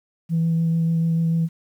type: tone with vibrato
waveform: sine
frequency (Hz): 164.8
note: E3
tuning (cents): 0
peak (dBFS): -16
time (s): 0.29-1.49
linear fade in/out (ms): 50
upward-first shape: triangle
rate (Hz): 6.8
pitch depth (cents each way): 14
effects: tanh soft clip ceiling -14 dBFS + 9-bit